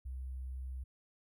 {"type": "tone with sample-and-hold", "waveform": "sine", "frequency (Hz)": 64.5, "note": "C2", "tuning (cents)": -24, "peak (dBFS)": -39, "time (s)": [0.05, 0.84], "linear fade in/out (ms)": 10, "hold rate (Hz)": 11025, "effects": []}